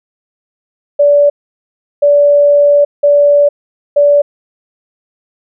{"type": "tone bursts at uneven times", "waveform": "sine", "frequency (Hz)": 578, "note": "D5", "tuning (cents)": -28, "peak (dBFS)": -4, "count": 4, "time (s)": [[0.99, 1.3], [2.02, 2.85], [3.03, 3.49], [3.96, 4.22]], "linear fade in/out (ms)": 10, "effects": []}